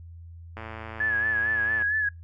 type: click train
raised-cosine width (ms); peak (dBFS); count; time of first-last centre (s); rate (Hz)
0.5; -23; 140; 0.57-1.822; 111
type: tone with vibrato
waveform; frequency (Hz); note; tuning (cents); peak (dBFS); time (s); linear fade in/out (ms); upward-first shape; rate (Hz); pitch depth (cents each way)
sine; 1700; G#6; +40; -22; 1-2.09; 5; sine; 4.4; 51
effects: noise-tail reverb RT60 0.2 s tail -24 dB re dry + added 84 Hz sine -41 dBFS peak until 2.23 s